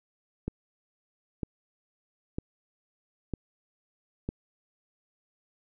click train, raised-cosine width 3 ms, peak -18 dBFS, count 5, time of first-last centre 0.48-4.29 s, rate 1.05 Hz, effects none

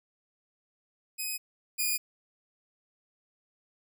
5% pulse tone pair in turn, 2518 / 2448 Hz, D#7 / D#7, +20 / -29 cents, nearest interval unison, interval 49 cents, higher first, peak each -23 / -17 dBFS, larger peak second, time 1.18-1.38 / 1.78-1.98 s, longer neither, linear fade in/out 20 ms, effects none

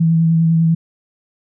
sine tone with vibrato, 164 Hz, E3, 9 cents flat, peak -10 dBFS, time 0-0.75 s, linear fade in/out 10 ms, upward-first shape sine, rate 10 Hz, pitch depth 18 cents each way, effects none

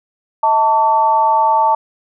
sine tone with amplitude modulation, 890 Hz, A5, 20 cents sharp, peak -6 dBFS, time 0.43-1.75 s, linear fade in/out 5 ms, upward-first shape sine, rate 251 Hz, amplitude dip 80%, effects none

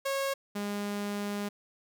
sawtooth tone pair in turn, 547 / 204.3 Hz, C#5 / G#3, -23 / -28 cents, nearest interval octave + perfect fourth, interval 1705 cents, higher first, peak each -25 / -28 dBFS, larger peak first, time 0.05-0.34 / 0.55-1.49 s, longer second, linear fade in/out 10 ms, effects none

